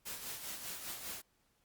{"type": "noise with tremolo", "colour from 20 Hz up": "white", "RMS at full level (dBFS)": -42, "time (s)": [0.05, 1.22], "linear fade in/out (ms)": 20, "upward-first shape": "sine", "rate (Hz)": 5, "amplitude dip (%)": 50, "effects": ["pink hiss -75 dBFS RMS until 1.64 s", "Opus 48 kbps"]}